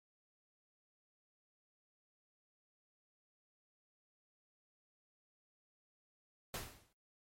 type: noise with exponential decay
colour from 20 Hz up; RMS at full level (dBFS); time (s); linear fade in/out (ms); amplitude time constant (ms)
pink; -39; 6.54-6.93; 2; 83
effects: noise-tail reverb RT60 0.2 s tail -21 dB re dry + MP3 64 kbps